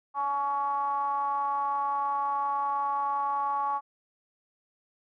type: ring-modulated tone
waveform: triangle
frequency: 138.59 Hz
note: C#3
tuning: in tune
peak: -21 dBFS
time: 0.14-3.81 s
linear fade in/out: 50 ms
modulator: 985 Hz
effects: none